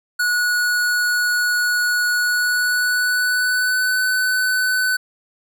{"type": "tone with pitch glide", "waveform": "square", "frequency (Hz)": [1462, 1505.7], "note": ["F#6", "F#6"], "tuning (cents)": [-21, 30], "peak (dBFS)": -17, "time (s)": [0.19, 4.97], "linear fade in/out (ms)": 10, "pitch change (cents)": 51, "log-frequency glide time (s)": [2.18, 4], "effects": []}